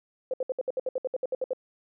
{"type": "tone bursts", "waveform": "sine", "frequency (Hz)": 516, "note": "C5", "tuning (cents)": -24, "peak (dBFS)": -25, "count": 14, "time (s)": [0.31, 1.533], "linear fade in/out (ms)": 2, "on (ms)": 27, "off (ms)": 65, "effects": []}